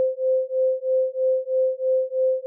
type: beating tone pair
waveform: sine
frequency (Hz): 518 / 521.1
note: C5 / C5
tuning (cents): -17 / -7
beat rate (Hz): 3.1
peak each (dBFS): -22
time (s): 0-2.46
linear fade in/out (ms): 0
effects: none